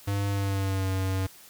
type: tone with pitch glide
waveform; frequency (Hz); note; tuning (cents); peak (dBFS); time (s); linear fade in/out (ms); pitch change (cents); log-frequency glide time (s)
square; 100.1 to 94.97; G2 to F#2; +37 to +46; -26; 0.07-1.27; 10; -91; 0.29-0.88
effects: white hiss -51 dBFS RMS until 1.49 s